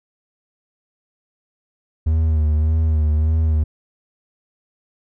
triangle tone with vibrato, 78 Hz, D#2, 5 cents sharp, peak -12 dBFS, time 2.06-3.64 s, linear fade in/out 10 ms, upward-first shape sine, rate 1.7 Hz, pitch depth 47 cents each way, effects none

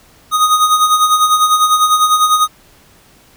square tone with tremolo, 1244.5 Hz, D#6, in tune, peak -7 dBFS, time 0.31-2.48 s, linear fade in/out 50 ms, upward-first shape sine, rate 10 Hz, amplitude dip 60%, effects pink hiss -47 dBFS RMS until 3.36 s

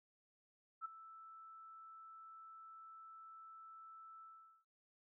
sine tone with ADSR envelope, 1319 Hz, E6, 1 cent sharp, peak -39 dBFS, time 0.81-4.65 s, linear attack 42 ms, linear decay 10 ms, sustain -15 dB, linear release 430 ms, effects none

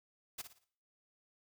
white noise with echo, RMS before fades -42 dBFS, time 0.38-0.42 s, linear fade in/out 10 ms, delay 57 ms, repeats 4, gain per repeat -9 dB, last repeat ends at 0.648 s, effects noise-tail reverb RT60 0.5 s tail -17 dB re dry

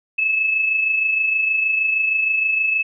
sine tone with amplitude modulation, 2603 Hz, E7, 22 cents flat, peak -14 dBFS, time 0.18-2.83 s, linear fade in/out 10 ms, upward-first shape sine, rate 26.4 Hz, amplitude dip 45%, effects none

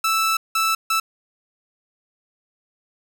sawtooth tone bursts at uneven times, 1318.5 Hz, E6, in tune, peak -14 dBFS, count 3, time 0.04-0.37 / 0.55-0.75 / 0.9-1 s, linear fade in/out 5 ms, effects none

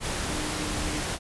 sine tone in noise, 303.6 Hz, D#4, 42 cents flat, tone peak -36 dBFS, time 0.27-1.04 s, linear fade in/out 50 ms, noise pink, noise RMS -30 dBFS, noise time 0-1.19 s, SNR -9 dB, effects resampled to 24000 Hz

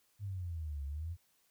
sine exponential two-way sweep, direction down then up, 103.83 to 68.7 to 89 Hz, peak -37 dBFS, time 0.19-1.17 s, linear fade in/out 50 ms, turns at 0.85 s, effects white hiss -73 dBFS RMS until 1.5 s

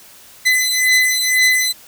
sawtooth beating tone pair, 2016 / 2018 Hz, B6 / B6, +35 / +37 cents, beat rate 2 Hz, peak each -12 dBFS, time 0.45-1.73 s, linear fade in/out 20 ms, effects white hiss -43 dBFS RMS until 1.87 s

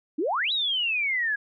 sine exponential two-way sweep, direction up then down, 274.3 to 3951 to 1639 Hz, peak -23 dBFS, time 0.18-1.36 s, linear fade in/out 10 ms, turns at 0.52 s, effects none

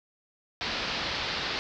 white low-pass noise, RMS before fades -32 dBFS, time 0.61-1.59 s, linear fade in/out 0 ms, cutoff 4900 Hz, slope 48 dB/octave, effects none

